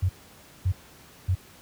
sine tone bursts, 92.1 Hz, F#2, 7 cents flat, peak -19 dBFS, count 3, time 0.02-1.35 s, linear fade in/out 10 ms, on 70 ms, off 560 ms, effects pink hiss -51 dBFS RMS until 1.61 s + high-pass 60 Hz 12 dB/octave

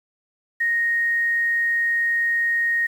sine tone with quantisation, 1864.7 Hz, A#6, in tune, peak -18 dBFS, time 0.6-2.87 s, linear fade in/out 10 ms, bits 8, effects none

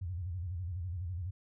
sine tone with vibrato, 88.4 Hz, F2, 22 cents sharp, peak -35 dBFS, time 0.01-1.31 s, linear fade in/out 10 ms, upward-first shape square, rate 12 Hz, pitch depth 120 cents each way, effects none

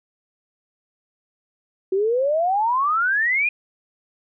sine exponential sweep, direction up, 370 to 2489 Hz, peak -17 dBFS, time 1.92-3.49 s, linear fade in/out 5 ms, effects none

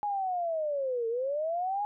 sine linear two-way sweep, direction down then up, 838 to 447.2 to 838 Hz, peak -28 dBFS, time 0.03-1.85 s, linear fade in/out 0 ms, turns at 1.08 s, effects none

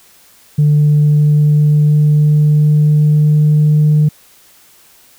sine tone with pitch glide, 148.6 to 151.37 Hz, D3 to D#3, +21 to -47 cents, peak -5 dBFS, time 0.58-4.09 s, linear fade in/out 10 ms, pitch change +32 cents, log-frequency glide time 0.78-3.83 s, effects tanh soft clip ceiling -4 dBFS + white hiss -46 dBFS RMS until 5.18 s

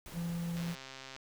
pink noise, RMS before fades -49 dBFS, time 0.06-0.75 s, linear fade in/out 0 ms
triangle tone, 170 Hz, F3, 46 cents flat, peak -32 dBFS, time 0.13-0.76 s, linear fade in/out 50 ms
click train, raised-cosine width 0.2 ms, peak -29 dBFS, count 80, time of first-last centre 0.57-1.164 s, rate 133 Hz
effects none

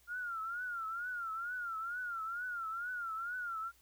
sine tone with vibrato, 1395 Hz, F6, 2 cents flat, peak -37 dBFS, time 0.07-3.72 s, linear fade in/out 50 ms, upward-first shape triangle, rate 2.2 Hz, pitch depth 140 cents each way, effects added 60 Hz sine -70 dBFS peak until 3.81 s + white hiss -68 dBFS RMS until 3.81 s

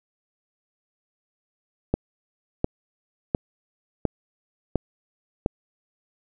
click train, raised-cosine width 2 ms, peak -7 dBFS, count 6, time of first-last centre 1.94-5.461 s, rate 1.42 Hz, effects none

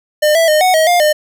square tone with pitch steps, 604 / 659 / 612 / 739 / 635 / 705 / 606 Hz, D5 / E5 / D#5 / F#5 / D#5 / F5 / D#5, +48 / -1 / -29 / -2 / +35 / +16 / -46 cents, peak -9 dBFS, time 0.22-1.13 s, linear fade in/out 10 ms, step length 130 ms, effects none

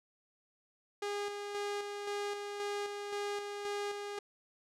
sawtooth tone with tremolo, 408.3 Hz, G#4, 29 cents flat, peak -31 dBFS, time 1.02-4.19 s, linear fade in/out 5 ms, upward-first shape square, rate 1.9 Hz, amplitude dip 40%, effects low-pass 8000 Hz 12 dB/octave

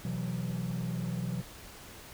triangle chord, B suspended fourth, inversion none, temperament equal with one note detuned, 125.56 / 164.81 / 185 Hz, B2 / E3 / F#3, +29 / 0 / 0 cents, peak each -33 dBFS, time 0.05-1.42 s, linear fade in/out 2 ms, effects tanh soft clip ceiling -26 dBFS + pink hiss -49 dBFS RMS until 2.13 s

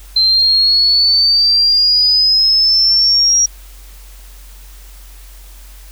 sine exponential sweep, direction up, 4100 to 5690 Hz, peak -8 dBFS, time 0.16-3.46 s, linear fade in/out 5 ms, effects added 46 Hz sine -34 dBFS peak until 5.91 s + white hiss -43 dBFS RMS until 5.91 s

